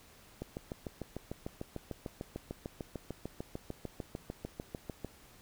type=click train; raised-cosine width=2 ms; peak=-25 dBFS; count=32; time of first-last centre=0.42-5.047 s; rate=6.7 Hz; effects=pink hiss -59 dBFS RMS until 5.41 s